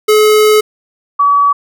square / sine tone pair in turn, 427.1 / 1140.2 Hz, G#4 / C#6, +48 / +48 cents, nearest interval octave + perfect fourth, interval 1700 cents, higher second, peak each -6 dBFS, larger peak neither, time 0.08-0.61 / 1.19-1.53 s, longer first, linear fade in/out 10 ms, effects none

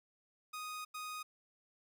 sawtooth tone bursts at uneven times, 1244.5 Hz, D#6, in tune, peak -38 dBFS, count 2, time 0.53-0.85 / 0.94-1.23 s, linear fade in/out 10 ms, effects none

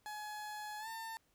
30% pulse tone with pitch glide, 845 to 900.4 Hz, G#5 to A5, +30 to +40 cents, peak -40 dBFS, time 0.06-1.17 s, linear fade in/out 0 ms, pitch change +110 cents, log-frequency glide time 0.79-0.88 s, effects pink hiss -75 dBFS RMS until 1.34 s

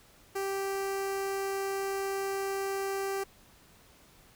sawtooth tone with notch filter, 391.1 Hz, G4, 4 cents flat, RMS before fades -33 dBFS, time 0.35-3.24 s, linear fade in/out 10 ms, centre 3500 Hz, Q 1.9, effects pink hiss -59 dBFS RMS until 4.35 s

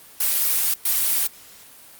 blue noise bursts at uneven times, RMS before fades -20 dBFS, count 2, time 0.2-0.74 / 0.85-1.27 s, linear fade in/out 5 ms, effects white hiss -46 dBFS RMS until 1.99 s + Opus 32 kbps

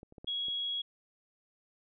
clicks, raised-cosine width 2 ms, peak -35 / -40 / -35 / -32 / -38 dBFS, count 5, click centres 0.031 / 0.124 / 0.182 / 0.245 / 0.484 s
sine tone, 3322 Hz, G#7, in tune, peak -32 dBFS, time 0.27-0.82 s, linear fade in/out 10 ms
effects none

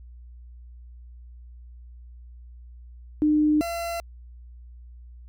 sine / 40% pulse tone pair in turn, 302.5 / 679.1 Hz, D#4 / F5, -49 / -49 cents, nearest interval octave + major second, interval 1400 cents, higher second, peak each -17 / -27 dBFS, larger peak first, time 3.22-3.61 / 3.61-4 s, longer neither, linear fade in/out 0 ms, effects added 60 Hz sine -42 dBFS peak until 5.28 s

